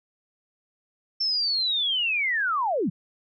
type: linear sweep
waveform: sine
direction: down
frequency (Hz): 5400 to 138.1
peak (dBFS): -22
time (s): 1.2-2.9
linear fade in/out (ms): 10
effects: none